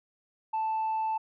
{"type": "tone", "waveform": "sine", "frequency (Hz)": 880, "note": "A5", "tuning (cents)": 0, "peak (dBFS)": -25, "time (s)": [0.53, 1.18], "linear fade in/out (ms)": 10, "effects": ["tanh soft clip ceiling -25 dBFS"]}